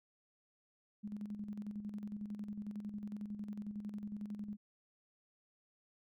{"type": "tone with tremolo", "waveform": "sine", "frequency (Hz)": 207.7, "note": "G#3", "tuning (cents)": 0, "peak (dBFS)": -39, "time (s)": [1.03, 4.57], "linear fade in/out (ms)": 20, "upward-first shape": "square", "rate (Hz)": 11, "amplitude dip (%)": 55, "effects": []}